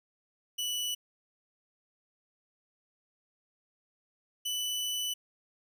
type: tone pair in turn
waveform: sawtooth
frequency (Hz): 2960 / 2982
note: F#7 / F#7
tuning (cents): 0 / +13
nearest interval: unison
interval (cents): 13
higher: second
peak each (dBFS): -28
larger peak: neither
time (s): 0.58-0.95 / 4.45-5.14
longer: second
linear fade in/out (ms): 10
effects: none